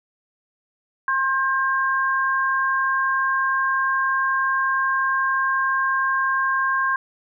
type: tone pair together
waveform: sine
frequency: 1066 / 1597.2 Hz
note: C6 / G6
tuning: +32 / +32 cents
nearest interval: perfect fifth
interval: 700 cents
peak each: -21 dBFS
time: 1.08-6.96 s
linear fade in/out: 2 ms
effects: none